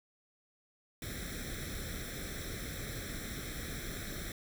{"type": "noise with comb filter", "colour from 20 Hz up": "pink", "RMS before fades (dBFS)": -41, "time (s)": [1.02, 4.32], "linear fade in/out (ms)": 2, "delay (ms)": 0.53, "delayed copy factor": 0.9, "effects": []}